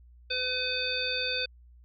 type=harmonic tone with a mistuned harmonic; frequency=506 Hz; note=B4; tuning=42 cents sharp; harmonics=1 / 3 / 5 / 7 / 9; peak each=-36 / -36 / -33 / -33 / -33 dBFS; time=0.3-1.46 s; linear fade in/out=10 ms; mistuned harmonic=7; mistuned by=+21 cents; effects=added 60 Hz sine -51 dBFS peak until 1.84 s + MP3 96 kbps